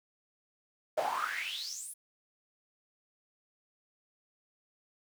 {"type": "noise with high-pass filter sweep", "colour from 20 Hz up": "brown", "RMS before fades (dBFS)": -36, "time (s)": [0.97, 1.94], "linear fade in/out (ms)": 10, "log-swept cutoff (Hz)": [590, 11000], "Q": 9.1, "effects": []}